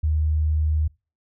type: tone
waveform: sine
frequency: 77.1 Hz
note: D#2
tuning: 15 cents flat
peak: -18 dBFS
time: 0.03-0.88 s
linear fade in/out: 10 ms
effects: noise-tail reverb RT60 0.3 s tail -25 dB re dry